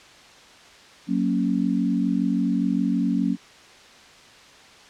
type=chord; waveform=sine; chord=F# major; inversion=none; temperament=equal with one note detuned; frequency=185 / 232 / 277.2 Hz; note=F#3 / A#3 / C#4; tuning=0 / -8 / 0 cents; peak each=-24 dBFS; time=1.07-3.37 s; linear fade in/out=50 ms; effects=white hiss -48 dBFS RMS until 4.89 s + low-pass 5000 Hz 12 dB/octave